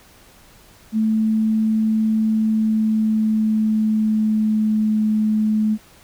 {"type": "tone with pitch glide", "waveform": "sine", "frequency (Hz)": [219, 215.2], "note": ["A3", "A3"], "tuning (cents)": [-8, -38], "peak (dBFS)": -15, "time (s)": [0.92, 5.78], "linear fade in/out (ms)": 50, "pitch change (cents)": -30, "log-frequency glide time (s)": [2.31, 5.01], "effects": ["pink hiss -49 dBFS RMS until 6.03 s"]}